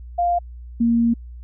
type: tone pair in turn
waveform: sine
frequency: 698.5 / 233.1 Hz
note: F5 / A#3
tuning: 0 / 0 cents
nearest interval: octave + perfect fifth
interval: 1900 cents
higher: first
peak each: -16 / -14 dBFS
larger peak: second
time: 0.18-0.39 / 0.8-1.14 s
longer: second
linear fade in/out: 10 ms
effects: added 60 Hz sine -34 dBFS peak until 1.43 s